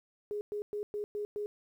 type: tone bursts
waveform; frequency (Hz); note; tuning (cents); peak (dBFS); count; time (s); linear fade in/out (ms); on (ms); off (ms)
sine; 415.3; G#4; 0; -33; 6; 0.31-1.46; 0; 100; 110
effects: 11-bit